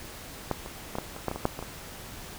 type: clicks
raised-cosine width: 1 ms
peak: -12 / -24 / -18 / -15 / -24 / -13 / -18 / -19 / -9 / -21 / -22 dBFS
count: 11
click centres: 0.513 / 0.661 / 0.954 / 0.985 / 1.164 / 1.283 / 1.314 / 1.36 / 1.454 / 1.591 / 1.626 s
effects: pink hiss -43 dBFS RMS until 2.38 s